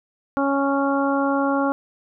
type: harmonic tone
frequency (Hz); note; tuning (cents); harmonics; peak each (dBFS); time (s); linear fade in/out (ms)
277.2; C#4; 0; 1 / 2 / 3 / 4 / 5; -21 / -24 / -26 / -27 / -28; 0.37-1.72; 0
effects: none